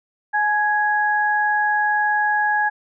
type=tone pair together; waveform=sine; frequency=842.7 / 1661.2 Hz; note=G#5 / G#6; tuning=+25 / 0 cents; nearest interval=octave; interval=1175 cents; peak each=-19 dBFS; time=0.33-2.7 s; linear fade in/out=20 ms; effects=none